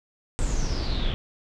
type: noise with low-pass filter sweep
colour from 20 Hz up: brown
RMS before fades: -25 dBFS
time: 0.39-1.14 s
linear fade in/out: 0 ms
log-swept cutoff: 8000 to 3200 Hz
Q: 9.5
effects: none